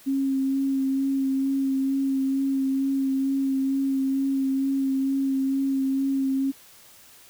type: tone with vibrato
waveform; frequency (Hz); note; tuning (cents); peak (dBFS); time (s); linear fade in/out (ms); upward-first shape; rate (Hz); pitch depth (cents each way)
sine; 270; C#4; -45; -21; 0.06-6.52; 20; sine; 2.2; 16
effects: white hiss -51 dBFS RMS until 7.29 s